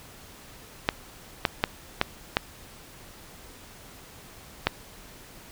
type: clicks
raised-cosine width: 0.3 ms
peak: -4 dBFS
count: 6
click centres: 0.889 / 1.452 / 1.639 / 2.014 / 2.369 / 4.67 s
effects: pink hiss -48 dBFS RMS until 5.51 s